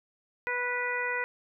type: harmonic tone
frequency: 491.1 Hz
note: B4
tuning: 10 cents flat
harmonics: 1 / 2 / 3 / 4 / 5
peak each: -36 / -36 / -34 / -32 / -38 dBFS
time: 0.47-1.24 s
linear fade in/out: 0 ms
effects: none